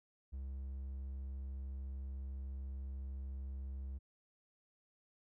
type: tone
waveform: triangle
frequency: 66.9 Hz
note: C2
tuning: 39 cents sharp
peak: -39 dBFS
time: 0.32-3.99 s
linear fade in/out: 20 ms
effects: none